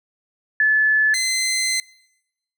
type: tone pair in turn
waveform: sine / 15% pulse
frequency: 1730 / 2057 Hz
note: A6 / C7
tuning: -30 / -30 cents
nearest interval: minor third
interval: 300 cents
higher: second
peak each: -13 dBFS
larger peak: neither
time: 0.6-1.14 / 1.14-1.8 s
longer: second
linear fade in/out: 2 ms
effects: noise-tail reverb RT60 0.9 s tail -22 dB re dry